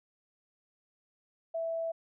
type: tone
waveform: sine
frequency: 659 Hz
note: E5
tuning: 1 cent flat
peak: -31 dBFS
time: 1.54-1.92 s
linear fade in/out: 10 ms
effects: none